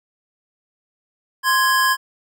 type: tone pair together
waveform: square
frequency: 1046 / 1660.4 Hz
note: C6 / G#6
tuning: -1 / -1 cents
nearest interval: minor sixth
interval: 800 cents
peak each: -18 dBFS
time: 1.43-1.97 s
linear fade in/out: 50 ms
effects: none